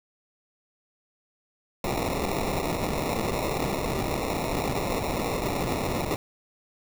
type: noise with sample-and-hold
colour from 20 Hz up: violet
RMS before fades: -28 dBFS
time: 1.84-6.16 s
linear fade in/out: 2 ms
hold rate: 1575 Hz
effects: none